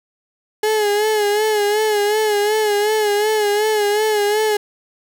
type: tone with vibrato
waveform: 35% pulse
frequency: 421.5 Hz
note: G#4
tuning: 26 cents sharp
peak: -13 dBFS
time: 0.63-4.57 s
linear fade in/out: 5 ms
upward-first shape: sine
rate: 2.7 Hz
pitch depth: 56 cents each way
effects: none

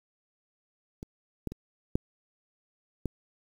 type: clicks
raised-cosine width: 3 ms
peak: -26 / -19 / -27 / -12 / -17 dBFS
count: 5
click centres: 1.029 / 1.473 / 1.52 / 1.955 / 3.057 s
effects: 8-bit

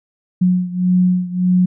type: beating tone pair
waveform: sine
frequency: 180.9 / 182.6 Hz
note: F#3 / F#3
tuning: -39 / -23 cents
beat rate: 1.7 Hz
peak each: -14 / -17 dBFS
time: 0.41-1.66 s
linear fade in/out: 10 ms
effects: none

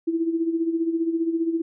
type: tone with tremolo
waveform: sine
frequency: 330 Hz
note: E4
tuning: 2 cents sharp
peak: -18 dBFS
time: 0.07-1.62 s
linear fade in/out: 10 ms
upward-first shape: sine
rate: 15 Hz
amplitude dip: 65%
effects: none

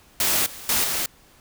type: noise with level steps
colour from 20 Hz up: white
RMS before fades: -21 / -39 / -21 / -25 dBFS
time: 0.2-1.06 s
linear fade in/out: 2 ms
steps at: 0.46 / 0.69 / 0.84 s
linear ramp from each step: 2 ms
effects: pink hiss -54 dBFS RMS until 1.4 s

